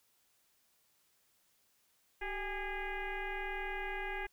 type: tone with frequency modulation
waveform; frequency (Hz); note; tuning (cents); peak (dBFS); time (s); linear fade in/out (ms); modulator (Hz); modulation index
sine; 830.6; G#5; 0; -36; 2.21-4.27; 10; 405; 3.7
effects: white hiss -73 dBFS RMS until 4.32 s